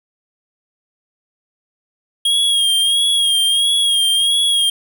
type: tone with vibrato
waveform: square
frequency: 3265 Hz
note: G#7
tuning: 30 cents flat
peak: -13 dBFS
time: 2.25-4.7 s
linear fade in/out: 5 ms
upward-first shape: sine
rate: 1.5 Hz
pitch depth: 49 cents each way
effects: none